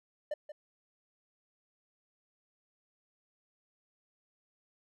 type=tone with echo; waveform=triangle; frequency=598 Hz; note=D5; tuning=31 cents sharp; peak=-30 dBFS; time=0.31-0.34 s; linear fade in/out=5 ms; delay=180 ms; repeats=1; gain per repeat=-10 dB; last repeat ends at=0.52 s; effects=none